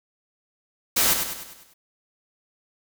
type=noise with echo; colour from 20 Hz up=white; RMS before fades=-20 dBFS; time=0.96-1.14 s; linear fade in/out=10 ms; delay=100 ms; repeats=6; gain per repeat=-6 dB; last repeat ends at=1.74 s; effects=none